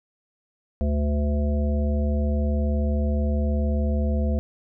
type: harmonic tone with a mistuned harmonic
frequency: 73.42 Hz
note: D2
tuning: in tune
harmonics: 1 / 3 / 5 / 7 / 9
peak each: -21 / -27 / -38 / -33 / -35 dBFS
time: 0.81-4.39 s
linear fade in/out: 0 ms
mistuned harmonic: 7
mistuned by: -16 cents
effects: none